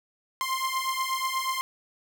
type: beating tone pair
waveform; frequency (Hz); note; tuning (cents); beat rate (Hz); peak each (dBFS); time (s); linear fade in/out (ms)
sawtooth; 1046.5 / 1054.8; C6 / C6; 0 / +14; 8.3; -26; 0.41-1.61; 0
effects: none